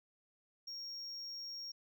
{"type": "tone", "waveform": "sine", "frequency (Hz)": 5570, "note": "F8", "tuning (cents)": -5, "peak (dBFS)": -40, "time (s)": [0.67, 1.72], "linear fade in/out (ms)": 10, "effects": ["tanh soft clip ceiling -42 dBFS"]}